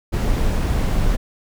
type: noise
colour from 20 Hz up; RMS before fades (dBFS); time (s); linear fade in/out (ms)
brown; -18; 0.12-1.17; 20
effects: none